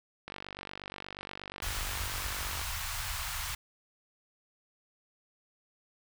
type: click train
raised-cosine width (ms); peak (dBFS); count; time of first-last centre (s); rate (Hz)
0.3; -24; 114; 0.28-2.615; 48.4
type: band-stop noise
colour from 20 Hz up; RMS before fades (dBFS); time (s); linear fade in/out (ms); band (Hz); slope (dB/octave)
pink; -36; 1.62-3.55; 5; 100 to 920; 24
effects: none